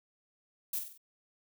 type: noise with echo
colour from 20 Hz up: violet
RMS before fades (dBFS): -34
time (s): 0.73-0.79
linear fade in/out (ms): 5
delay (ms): 47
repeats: 4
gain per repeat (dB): -6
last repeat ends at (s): 0.978
effects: none